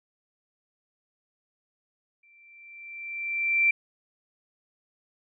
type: tone with exponential growth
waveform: sine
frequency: 2349 Hz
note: D7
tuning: in tune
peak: -17 dBFS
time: 2.23-3.71 s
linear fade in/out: 5 ms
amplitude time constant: 320 ms
effects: none